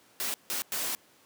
white noise bursts at uneven times, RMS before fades -32 dBFS, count 3, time 0.2-0.34 / 0.5-0.62 / 0.72-0.95 s, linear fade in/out 0 ms, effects pink hiss -60 dBFS RMS until 1.25 s + high-pass 200 Hz 12 dB/octave

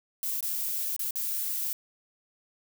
violet noise with dropouts, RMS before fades -31 dBFS, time 0.23-1.73 s, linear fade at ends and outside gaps 1 ms, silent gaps 0.407-0.427 / 0.964-0.993 / 1.108-1.157 s, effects none

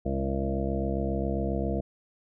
harmonic tone with a mistuned harmonic, 67.4 Hz, C#2, 48 cents flat, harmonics 1 / 2 / 3 / 4 / 5 / 7 / 8 / 9 / 10, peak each -31 / -35 / -32 / -39 / -35 / -35 / -42 / -38 / -37 dBFS, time 0.05-1.81 s, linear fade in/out 10 ms, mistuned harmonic 4, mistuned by +21 cents, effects none

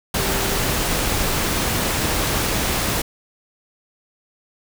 sine tone in noise, 392 Hz, G4, in tune, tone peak -31 dBFS, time 0.19-0.58 s, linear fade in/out 5 ms, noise pink, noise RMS -21 dBFS, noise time 0.14-3.02 s, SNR -13 dB, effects none

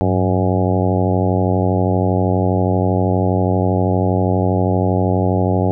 harmonic tone with a mistuned harmonic, 92.5 Hz, F#2, in tune, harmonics 1 / 2 / 3 / 4 / 5 / 6 / 7 / 8 / 9, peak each -17 / -20 / -22 / -23 / -24 / -25 / -25 / -26 / -27 dBFS, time 0.01-5.71 s, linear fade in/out 0 ms, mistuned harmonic 1, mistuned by +110 cents, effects none

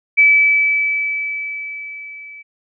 sine tone with level ramp, 2302 Hz, D7, 35 cents flat, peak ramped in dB -6 to -34 dBFS, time 0.17-2.43 s, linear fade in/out 20 ms, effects none

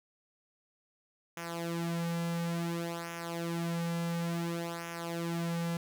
sawtooth tone with flanger, 169 Hz, E3, 43 cents sharp, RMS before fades -35 dBFS, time 1.37-5.77 s, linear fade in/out 2 ms, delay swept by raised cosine 0.23 to 3.23 ms, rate 0.57 Hz, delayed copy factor -0.75, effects none

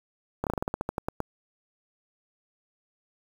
slowing click train, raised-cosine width 1 ms, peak -14 dBFS, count 13, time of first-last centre 0.44-1.204 s, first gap 28 ms, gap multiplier 1.14, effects 7-bit

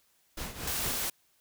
pink noise with tremolo, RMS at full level -36 dBFS, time 0.37-1.06 s, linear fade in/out 5 ms, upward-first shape triangle, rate 4.5 Hz, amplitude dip 75%
white noise, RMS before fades -33 dBFS, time 0.67-1.1 s, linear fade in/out 5 ms
effects white hiss -69 dBFS RMS until 1.4 s

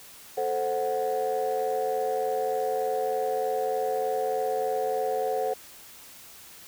sine chord, F# diminished, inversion first, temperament equal, 440 / 523.3 / 740 Hz, A4 / C5 / F#5, 0 / 0 / 0 cents, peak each -28 dBFS, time 0.37-5.54 s, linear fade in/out 10 ms, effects tanh soft clip ceiling -19 dBFS + white hiss -48 dBFS RMS until 6.67 s

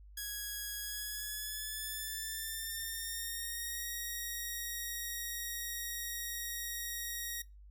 5% pulse tone with pitch glide, 1661.2 to 1886.3 Hz, G#6 to A#6, 0 to +20 cents, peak -28 dBFS, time 0.17-7.42 s, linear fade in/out 5 ms, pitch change +220 cents, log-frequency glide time 0.8-3.86 s, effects noise-tail reverb RT60 0.2 s tail -19 dB re dry + added 50 Hz sine -52 dBFS peak until 7.7 s

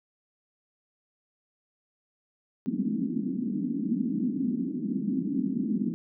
white band-pass noise, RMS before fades -29 dBFS, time 2.66-5.94 s, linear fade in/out 0 ms, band 190 to 280 Hz, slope 48 dB/octave, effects none

